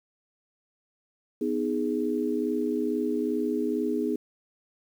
sine chord, G# minor, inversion first, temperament just, 249.2 / 311.5 / 415.3 Hz, B3 / D#4 / G#4, +16 / +2 / 0 cents, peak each -29 dBFS, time 1.41-4.16 s, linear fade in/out 5 ms, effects 9-bit

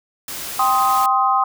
white noise, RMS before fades -29 dBFS, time 0.28-1.06 s, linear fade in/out 2 ms
sine chord, C minor, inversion second, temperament just, 784.9 / 1046.5 / 1255.8 Hz, G5 / C6 / Eb6, +2 / 0 / +16 cents, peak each -18 dBFS, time 0.59-1.44 s, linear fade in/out 5 ms
effects none

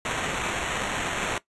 violet noise with sample-and-hold, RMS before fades -29 dBFS, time 0.05-1.38 s, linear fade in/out 2 ms, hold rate 4900 Hz, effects noise-tail reverb RT60 0.1 s tail -17 dB re dry + resampled to 24000 Hz

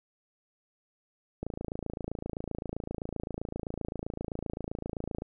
click train, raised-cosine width 2 ms, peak -21 dBFS, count 106, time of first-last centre 1.43-5.221 s, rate 27.7 Hz, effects none

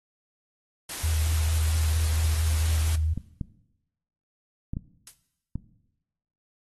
white noise, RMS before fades -35 dBFS, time 0.89-2.96 s, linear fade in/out 5 ms
sine tone with vibrato, 79.1 Hz, D#2, 29 cents sharp, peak -22 dBFS, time 1.03-3.14 s, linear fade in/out 10 ms, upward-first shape sine, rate 4.4 Hz, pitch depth 23 cents each way
clicks, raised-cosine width 5 ms, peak -18 dBFS, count 5, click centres 3.176 / 3.412 / 4.735 / 4.769 / 5.556 s
blue noise with exponential decay, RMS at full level -36 dBFS, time 5.07-5.18 s, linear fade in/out 2 ms, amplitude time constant 23 ms
effects noise-tail reverb RT60 0.9 s tail -17 dB re dry + AAC 32 kbps

